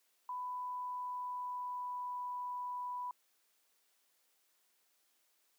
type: tone with pitch glide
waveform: sine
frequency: 996 to 988.5 Hz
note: B5 to B5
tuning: +14 to +1 cents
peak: -38 dBFS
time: 0.29-3.11 s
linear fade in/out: 2 ms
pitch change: -13 cents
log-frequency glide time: 0.47-2.27 s
effects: white hiss -75 dBFS RMS until 5.58 s + high-pass 300 Hz 12 dB/octave